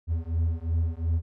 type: beating tone pair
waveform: triangle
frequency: 81 / 83.8 Hz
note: E2 / E2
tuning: -30 / +29 cents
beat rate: 2.8 Hz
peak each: -25 dBFS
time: 0.07-1.22 s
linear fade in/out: 50 ms
effects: none